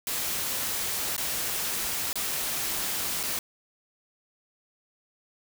white noise with dropouts, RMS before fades -30 dBFS, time 0.07-3.39 s, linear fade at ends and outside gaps 1 ms, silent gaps 1.165-1.179 / 2.13-2.156 / 3.23-3.235 s, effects none

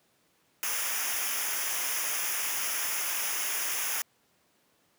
white noise with comb filter, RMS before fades -31 dBFS, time 0.63-4.02 s, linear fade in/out 0 ms, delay 0.24 ms, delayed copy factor -0.8, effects pink hiss -68 dBFS RMS until 4.98 s + high-pass 150 Hz 12 dB/octave

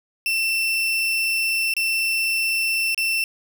35% pulse tone with dropouts, 2684 Hz, E7, 31 cents sharp, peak -18 dBFS, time 0.26-3.24 s, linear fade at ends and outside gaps 1 ms, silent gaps 1.738-1.766 / 2.946-2.977 s, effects none

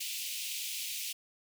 pink high-pass noise, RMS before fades -38 dBFS, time 0-1.13 s, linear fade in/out 10 ms, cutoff 2400 Hz, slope 48 dB/octave, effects none

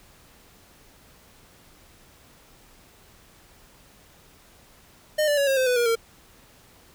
square tone with pitch steps, 610 / 585.5 / 562 / 539.4 / 517.7 / 496.9 / 476.9 / 457.8 Hz, D#5 / D5 / C#5 / C#5 / C5 / B4 / A#4 / A#4, -34 / -5 / +24 / -47 / -18 / +11 / +39 / -31 cents, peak -20 dBFS, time 5.18-5.956 s, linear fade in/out 10 ms, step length 97 ms, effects pink hiss -54 dBFS RMS until 6.94 s

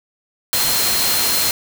sine tone in noise, 4186 Hz, C8, in tune, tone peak -22 dBFS, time 0.53-1.51 s, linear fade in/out 0 ms, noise white, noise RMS -18 dBFS, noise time 0.53-1.51 s, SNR -7 dB, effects none

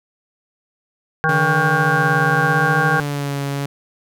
harmonic tone, 158.8 Hz, D#3, 36 cents sharp, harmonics 1 / 3 / 5 / 7 / 9 / 10, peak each -21 / -24 / -21 / -23 / -22 / -19 dBFS, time 1.24-3 s, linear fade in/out 0 ms
sawtooth tone with vibrato, 143.1 Hz, D3, 45 cents flat, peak -17 dBFS, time 1.29-3.66 s, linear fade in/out 2 ms, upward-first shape sine, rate 0.8 Hz, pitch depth 36 cents each way
effects none

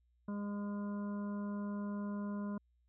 harmonic tone, 204.1 Hz, G#3, 30 cents flat, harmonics 1 / 2 / 3 / 5 / 6 / 7, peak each -37 / -52 / -51 / -51 / -61 / -58 dBFS, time 0.28-2.58 s, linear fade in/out 5 ms, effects added 60 Hz sine -70 dBFS peak until 2.88 s

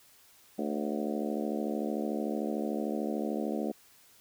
harmonic tone with a mistuned harmonic, 73.42 Hz, D2, in tune, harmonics 3 / 4 / 5 / 6 / 7 / 8 / 9 / 10, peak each -34 / -36 / -38 / -40 / -41 / -42 / -43 / -44 dBFS, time 0.58-3.72 s, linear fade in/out 10 ms, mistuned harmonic 8, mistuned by -54 cents, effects white hiss -60 dBFS RMS until 4.2 s

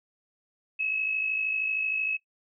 sine tone pair together, 2575 / 2628 Hz, E7 / E7, -41 / -6 cents, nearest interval unison, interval 35 cents, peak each -27 / -35 dBFS, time 0.79-2.17 s, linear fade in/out 10 ms, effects noise-tail reverb RT60 0.1 s tail -19 dB re dry

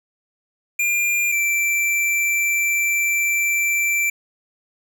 square tone pair in turn, 2400 / 2342 Hz, D7 / D7, +37 / -5 cents, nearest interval unison, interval 42 cents, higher first, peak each -18 dBFS, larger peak neither, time 0.79-1.32 / 1.32-4.1 s, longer second, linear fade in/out 5 ms, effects none

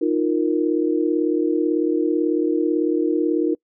sine chord, Eb suspended second, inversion none, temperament equal, 311.1 / 349.2 / 466.2 Hz, Eb4 / F4 / Bb4, 0 / 0 / 0 cents, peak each -20 / -21 / -24 dBFS, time 0.01-3.55 s, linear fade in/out 10 ms, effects noise-tail reverb RT60 0.1 s tail -26 dB re dry

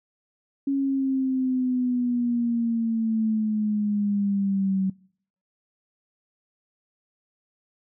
sine exponential sweep, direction down, 277.2 to 189.5 Hz, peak -21 dBFS, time 0.67-4.9 s, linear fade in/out 5 ms, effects noise-tail reverb RT60 0.6 s tail -24 dB re dry

